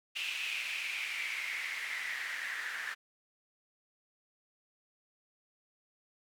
white noise with band-pass filter sweep, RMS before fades -38 dBFS, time 0.15-2.95 s, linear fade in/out 20 ms, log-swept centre 2700 to 1700 Hz, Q 6.2, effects none

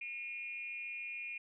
sine tone with frequency modulation, 2429 Hz, D#7, 42 cents flat, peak -40 dBFS, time 0.01-1.38 s, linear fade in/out 5 ms, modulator 264 Hz, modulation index 0.55, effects none

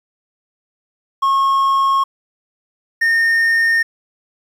triangle tone pair in turn, 1088 / 1829.8 Hz, C#6 / A#6, -33 / -33 cents, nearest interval major sixth, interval 900 cents, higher second, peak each -10 dBFS, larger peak neither, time 1.22-2.04 / 3.01-3.83 s, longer neither, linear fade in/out 10 ms, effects 8-bit

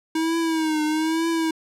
square tone with vibrato, 318.3 Hz, D#4, 39 cents sharp, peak -21 dBFS, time 0.15-1.51 s, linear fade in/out 5 ms, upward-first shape triangle, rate 1.1 Hz, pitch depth 81 cents each way, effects low-pass 11000 Hz 12 dB/octave

